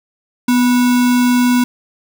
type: tone with sample-and-hold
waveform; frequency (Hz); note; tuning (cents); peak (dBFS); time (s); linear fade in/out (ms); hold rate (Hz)
sine; 246.9; B3; 0; -9; 0.48-1.64; 5; 1225
effects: none